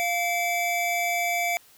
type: tone pair together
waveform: square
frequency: 698.5 / 2300 Hz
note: F5 / D7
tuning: 0 / -37 cents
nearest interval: octave + major sixth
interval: 2063 cents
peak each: -27 dBFS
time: 0-1.57 s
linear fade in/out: 0 ms
effects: white hiss -55 dBFS RMS until 1.77 s